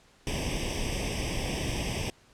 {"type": "noise with comb filter", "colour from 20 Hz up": "pink", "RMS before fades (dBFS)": -31, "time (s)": [0.27, 2.1], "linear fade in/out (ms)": 0, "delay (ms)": 0.36, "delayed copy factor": 1, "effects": ["pink hiss -60 dBFS RMS until 2.33 s", "low-pass 8000 Hz 12 dB/octave"]}